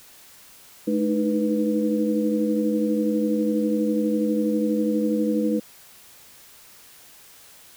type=tone cluster; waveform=sine; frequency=214.1 / 306.6 / 318.8 / 491.6 Hz; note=A3 / D#4 / D#4 / B4; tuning=-47 / -25 / +42 / -8 cents; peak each=-23 / -24 / -32 / -26 dBFS; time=0.87-5.6 s; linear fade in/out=10 ms; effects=white hiss -49 dBFS RMS until 7.76 s